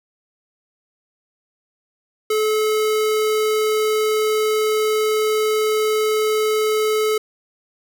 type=tone; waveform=square; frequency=431 Hz; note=A4; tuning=36 cents flat; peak=-17 dBFS; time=2.3-7.18 s; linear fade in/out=5 ms; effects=9-bit